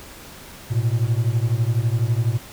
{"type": "beating tone pair", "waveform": "triangle", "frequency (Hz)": [110.6, 122.6], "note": ["A2", "B2"], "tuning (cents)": [9, -12], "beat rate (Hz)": 12, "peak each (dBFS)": [-18, -19], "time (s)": [0.7, 2.38], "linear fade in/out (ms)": 20, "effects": ["pink hiss -41 dBFS RMS until 2.52 s"]}